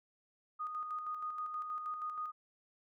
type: tone with tremolo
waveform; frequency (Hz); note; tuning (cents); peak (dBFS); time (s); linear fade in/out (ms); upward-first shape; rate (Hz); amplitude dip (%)
sine; 1237; D#6; -10; -36; 0.59-2.32; 20; square; 6.3; 40
effects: none